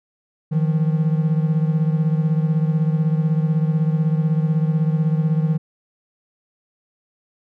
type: beating tone pair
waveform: triangle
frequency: 155.56 / 171.56 Hz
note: D#3 / F3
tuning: 0 / -31 cents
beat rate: 16 Hz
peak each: -15 / -20 dBFS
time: 0.51-5.58 s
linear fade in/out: 20 ms
effects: none